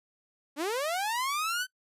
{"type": "linear sweep", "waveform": "sawtooth", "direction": "up", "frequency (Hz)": [269.9, 1542], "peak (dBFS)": -25, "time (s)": [0.56, 1.67], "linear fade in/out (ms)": 50, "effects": ["noise-tail reverb RT60 0.1 s tail -22 dB re dry", "resampled to 32000 Hz"]}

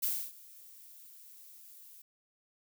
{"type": "noise with ADSR envelope", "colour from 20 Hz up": "violet", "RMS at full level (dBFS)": -31, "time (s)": [0.02, 2.02], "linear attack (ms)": 15, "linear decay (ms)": 280, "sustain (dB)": -23, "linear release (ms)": 4, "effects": []}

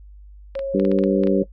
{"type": "tone", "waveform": "sine", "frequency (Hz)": 546, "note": "C#5", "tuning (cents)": -26, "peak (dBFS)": -22, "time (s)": [0.55, 1.44], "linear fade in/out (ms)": 10}
{"type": "clicks", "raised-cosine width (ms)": 0.3, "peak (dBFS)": -20, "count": 9, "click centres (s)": [0.553, 0.592, 0.798, 0.851, 0.916, 0.988, 1.038, 1.236, 1.272]}
{"type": "harmonic tone", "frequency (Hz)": 97.3, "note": "G2", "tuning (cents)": -12, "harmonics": [2, 3, 4, 5], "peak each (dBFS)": [-20, -21, -21, -25], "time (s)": [0.74, 1.43], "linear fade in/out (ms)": 5}
{"effects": ["noise-tail reverb RT60 0.1 s tail -18 dB re dry", "added 50 Hz sine -40 dBFS peak until 1.52 s"]}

